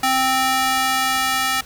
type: tone with high-pass filter sweep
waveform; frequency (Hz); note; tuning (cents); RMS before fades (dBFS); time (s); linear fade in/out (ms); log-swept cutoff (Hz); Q
square; 261.6; C4; 0; -19; 0.03-1.61; 5; 720 to 1300; 0.95
effects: pink hiss -42 dBFS RMS until 1.65 s